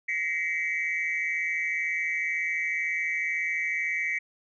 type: tone cluster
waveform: sine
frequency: 1905 / 2067 / 2281 Hz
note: A#6 / C7 / C#7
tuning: +37 / -22 / +49 cents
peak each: -31 / -29 / -29 dBFS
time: 0.08-4.19 s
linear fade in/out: 10 ms
effects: tanh soft clip ceiling -20 dBFS